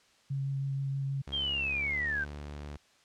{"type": "tone with vibrato", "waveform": "sine", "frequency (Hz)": 137.1, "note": "C#3", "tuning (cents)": -19, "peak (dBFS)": -30, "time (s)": [0.3, 1.22], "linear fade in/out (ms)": 10, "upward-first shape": "sine", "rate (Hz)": 6.3, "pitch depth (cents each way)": 10}
{"type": "tone with pitch glide", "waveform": "sawtooth", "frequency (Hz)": [69.3, 73.12], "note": ["C#2", "D2"], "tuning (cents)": [0, -7], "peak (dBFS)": -36, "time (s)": [1.27, 2.77], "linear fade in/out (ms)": 5, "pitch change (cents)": 93, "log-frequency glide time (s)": [1.7, 1.97]}
{"type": "linear sweep", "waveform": "sine", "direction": "down", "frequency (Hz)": [3249, 1513], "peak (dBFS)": -29, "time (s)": [1.32, 2.25], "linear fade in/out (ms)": 20}
{"effects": ["white hiss -64 dBFS RMS until 3.04 s", "low-pass 6000 Hz 12 dB/octave"]}